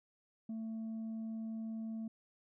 sine tone, 222.9 Hz, A3, 23 cents sharp, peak -36 dBFS, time 0.49-2.08 s, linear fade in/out 5 ms, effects tanh soft clip ceiling -38 dBFS

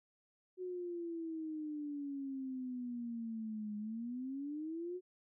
sine exponential two-way sweep, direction down then up, 370 to 207.7 to 370 Hz, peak -39 dBFS, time 0.57-5.01 s, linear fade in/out 50 ms, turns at 3.77 s, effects none

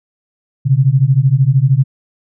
sine beating tone pair, 127.6 / 140.6 Hz, C3 / C#3, -43 / +25 cents, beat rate 13 Hz, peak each -11 dBFS, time 0.65-1.84 s, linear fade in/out 20 ms, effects none

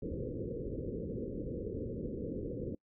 white low-pass noise, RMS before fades -39 dBFS, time 0.02-2.75 s, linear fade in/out 5 ms, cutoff 520 Hz, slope 96 dB/octave, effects noise-tail reverb RT60 0.1 s tail -26 dB re dry

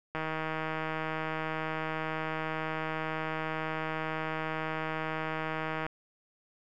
click train, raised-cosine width 0.5 ms, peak -19 dBFS, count 904, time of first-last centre 0.15-5.865 s, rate 158 Hz, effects none

